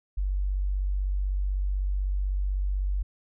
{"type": "tone", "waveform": "sine", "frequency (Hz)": 48, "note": "G1", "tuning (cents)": -36, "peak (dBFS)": -24, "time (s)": [0.17, 3.03], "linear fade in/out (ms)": 10, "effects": []}